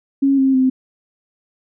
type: tone with pitch steps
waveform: sine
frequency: 274.6 / 267.1 / 259.8 Hz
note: C#4 / C4 / C4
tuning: -16 / +36 / -12 cents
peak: -11 dBFS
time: 0.22-0.7 s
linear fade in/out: 10 ms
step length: 160 ms
effects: none